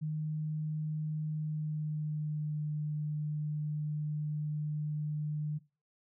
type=tone with pitch glide; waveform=sine; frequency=154.1 to 150.75 Hz; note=D#3 to D3; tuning=-16 to +46 cents; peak=-32 dBFS; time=0.01-5.59 s; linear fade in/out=20 ms; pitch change=-38 cents; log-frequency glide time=1.32-2.66 s; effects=noise-tail reverb RT60 0.3 s tail -19 dB re dry